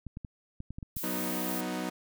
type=clicks; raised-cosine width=5 ms; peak=-27 dBFS; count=8; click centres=0.067 / 0.171 / 0.248 / 0.604 / 0.706 / 0.785 / 0.828 / 0.968 s
type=noise; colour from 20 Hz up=violet; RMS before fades=-37 dBFS; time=0.96-1.61 s; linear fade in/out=5 ms
type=chord; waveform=sawtooth; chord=B major; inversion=second; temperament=equal; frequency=185 / 246.9 / 311.1 Hz; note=F#3 / B3 / D#4; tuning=0 / 0 / 0 cents; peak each=-33 dBFS; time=1.03-1.9 s; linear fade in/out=10 ms
effects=none